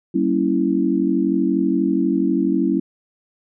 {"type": "chord", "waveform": "sine", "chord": "G diminished seventh", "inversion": "none", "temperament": "equal with one note detuned", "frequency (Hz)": [192.41, 233.1, 277.2, 329.6], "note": ["G3", "Bb3", "Db4", "Fb4"], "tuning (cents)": [-32, 0, 0, 0], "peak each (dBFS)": [-22, -24, -20, -20], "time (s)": [0.14, 2.8], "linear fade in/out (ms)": 10, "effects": []}